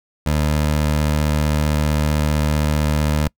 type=tone; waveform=20% pulse; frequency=75.5 Hz; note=D2; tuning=48 cents sharp; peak=-11 dBFS; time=0.26-3.28 s; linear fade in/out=5 ms; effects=noise-tail reverb RT60 0.1 s tail -26 dB re dry